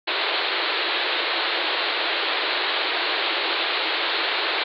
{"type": "band-pass noise", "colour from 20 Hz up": "white", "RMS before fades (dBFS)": -24, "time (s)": [0.07, 4.64], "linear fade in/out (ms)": 10, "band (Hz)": [310, 4300], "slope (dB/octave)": 96, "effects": []}